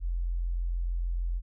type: tone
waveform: sine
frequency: 43.26 Hz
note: F1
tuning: 16 cents flat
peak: -27 dBFS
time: 0-1.42 s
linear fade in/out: 50 ms
effects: none